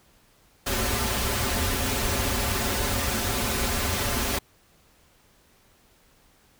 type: noise with comb filter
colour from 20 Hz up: pink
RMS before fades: -26 dBFS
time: 0.66-4.39 s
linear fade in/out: 10 ms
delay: 6.3 ms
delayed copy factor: -1
effects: pink hiss -60 dBFS RMS until 6.59 s